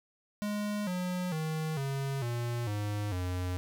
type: tone with pitch steps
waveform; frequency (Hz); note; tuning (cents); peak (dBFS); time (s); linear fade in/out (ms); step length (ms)
square; 207.7 / 180.81 / 157.41 / 137.03 / 119.29 / 103.85 / 90.41; G#3 / F#3 / D#3 / C#3 / A#2 / G#2 / F#2; 0 / -40 / +20 / -20 / +40 / 0 / -40; -32; 0.42-3.57; 0; 450
effects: none